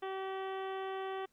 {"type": "harmonic tone", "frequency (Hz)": 383.3, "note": "G4", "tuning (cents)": -39, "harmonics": [1, 2, 3, 4, 5, 6, 7, 8, 9], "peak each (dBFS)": [-39, -42, -46, -52, -51, -60, -58, -56, -59], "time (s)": [0.02, 1.26], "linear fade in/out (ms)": 10, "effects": ["pink hiss -75 dBFS RMS until 1.32 s"]}